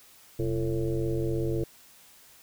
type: tone with frequency modulation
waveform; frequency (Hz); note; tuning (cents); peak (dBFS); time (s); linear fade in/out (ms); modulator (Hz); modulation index
sine; 233.9; A#3; +6; -25; 0.39-1.64; 5; 106; 2.3
effects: white hiss -55 dBFS RMS until 2.42 s